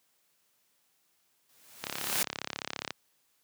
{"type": "noise with exponential growth", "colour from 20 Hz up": "white", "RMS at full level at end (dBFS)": -27, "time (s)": [1.49, 2.23], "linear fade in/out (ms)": 2, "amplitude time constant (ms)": 160}
{"type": "click train", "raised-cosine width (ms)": 0.2, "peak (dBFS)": -15, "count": 38, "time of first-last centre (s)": [1.84, 2.906], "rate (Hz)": 34.7}
{"effects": ["white hiss -72 dBFS RMS until 3.43 s", "high-pass 100 Hz 12 dB/octave"]}